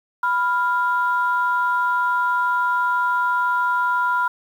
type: tone pair together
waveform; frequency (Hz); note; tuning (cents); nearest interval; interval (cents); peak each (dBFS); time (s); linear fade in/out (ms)
sine; 987.8 / 1397; B5 / F6; 0 / 0; tritone; 600; -19 / -20; 0.23-4.28; 5
effects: tanh soft clip ceiling -9 dBFS + 8-bit